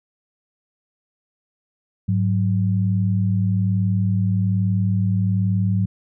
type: tone pair together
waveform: sine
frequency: 103.83 / 185 Hz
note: G#2 / F#3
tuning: 0 / 0 cents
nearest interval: minor seventh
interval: 1000 cents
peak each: -18 / -21 dBFS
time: 2.08-5.86 s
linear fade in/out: 10 ms
effects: none